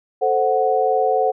sine chord, F# diminished, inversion first, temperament equal, 440 / 523.3 / 740 Hz, A4 / C5 / F#5, 0 / 0 / 0 cents, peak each -20 / -20 / -18 dBFS, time 0.21-1.32 s, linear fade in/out 20 ms, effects none

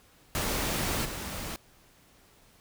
pink noise with level steps, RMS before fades -30 / -37 dBFS, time 0.35-1.56 s, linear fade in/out 0 ms, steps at 1.04 s, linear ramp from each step 20 ms, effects pink hiss -60 dBFS RMS until 2.6 s

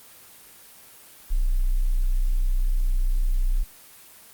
sine tone, 31.11 Hz, B0, 14 cents sharp, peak -18 dBFS, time 1.3-3.64 s, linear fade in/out 20 ms, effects white hiss -48 dBFS RMS until 4.33 s + Opus 24 kbps

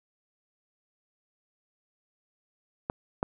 clicks, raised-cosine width 1 ms, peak -15 / -13 dBFS, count 2, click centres 2.899 / 3.229 s, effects none

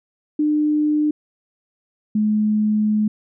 sine tone pair in turn, 300.9 / 212.8 Hz, D4 / G#3, +42 / +42 cents, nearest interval tritone, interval 600 cents, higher first, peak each -15 dBFS, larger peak neither, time 0.39-1.11 / 2.15-3.08 s, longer second, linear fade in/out 5 ms, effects none

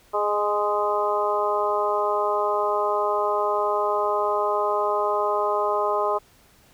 harmonic tone with a mistuned harmonic, 207.7 Hz, G#3, in tune, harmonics 2 / 3 / 4 / 5 / 6, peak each -26 / -26 / -28 / -26 / -28 dBFS, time 0.13-6.19 s, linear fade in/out 20 ms, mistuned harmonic 3, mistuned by -17 cents, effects pink hiss -56 dBFS RMS until 6.73 s

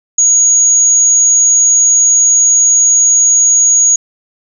sine tone, 6690 Hz, G#8, 12 cents sharp, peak -5 dBFS, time 0.18-3.96 s, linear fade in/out 5 ms, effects none

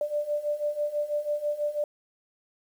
sine beating tone pair, 587.3 / 593.4 Hz, D5 / D5, 0 / +18 cents, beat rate 6.1 Hz, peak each -31 / -28 dBFS, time 0.01-1.84 s, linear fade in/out 2 ms, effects 9-bit

